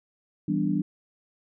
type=chord; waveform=sine; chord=E minor seventh; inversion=none; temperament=equal; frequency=164.81 / 196 / 246.9 / 293.7 Hz; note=E3 / G3 / B3 / D4; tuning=0 / 0 / 0 / 0 cents; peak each=-29 / -27 / -32 / -27 dBFS; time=0.48-0.82 s; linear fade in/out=5 ms; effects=none